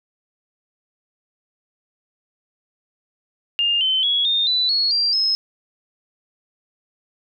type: tone with pitch steps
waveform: sine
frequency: 2815 / 3070 / 3348 / 3651 / 3981 / 4341 / 4734 / 5163 Hz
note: F7 / G7 / G#7 / A#7 / B7 / C#8 / D8 / E8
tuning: +13 / -37 / +13 / -37 / +13 / -37 / +13 / -37 cents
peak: -16 dBFS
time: 3.59-5.35 s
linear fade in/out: 0 ms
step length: 220 ms
effects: none